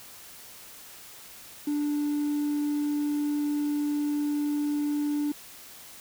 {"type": "tone", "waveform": "triangle", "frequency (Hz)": 293.7, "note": "D4", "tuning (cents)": 0, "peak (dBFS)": -22, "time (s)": [1.67, 5.32], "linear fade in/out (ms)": 5, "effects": ["tanh soft clip ceiling -20 dBFS", "white hiss -47 dBFS RMS until 6 s"]}